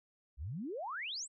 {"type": "exponential sweep", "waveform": "sine", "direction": "up", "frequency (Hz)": [58.27, 8550], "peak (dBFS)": -38, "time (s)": [0.37, 1.28], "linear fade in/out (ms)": 50, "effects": []}